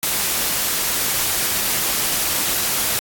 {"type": "noise", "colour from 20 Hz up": "white", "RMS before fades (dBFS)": -20, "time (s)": [0.03, 2.99], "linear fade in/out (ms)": 0, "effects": ["AAC 64 kbps"]}